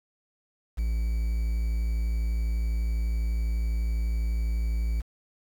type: tone with quantisation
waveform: triangle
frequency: 56 Hz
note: A1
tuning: 31 cents sharp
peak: -22 dBFS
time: 0.77-5.02 s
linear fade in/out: 20 ms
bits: 8
effects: none